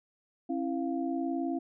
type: tone cluster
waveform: sine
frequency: 270.3 / 329.7 / 696 Hz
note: C#4 / E4 / F5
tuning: -44 / 0 / -6 cents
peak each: -32 / -33 / -38 dBFS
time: 0.49-1.59 s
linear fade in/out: 10 ms
effects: none